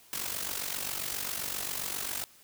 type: noise with amplitude modulation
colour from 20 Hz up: white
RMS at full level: -32 dBFS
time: 0.13-2.24 s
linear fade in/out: 0 ms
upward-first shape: sine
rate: 47.5 Hz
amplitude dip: 70%
effects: white hiss -58 dBFS RMS until 2.43 s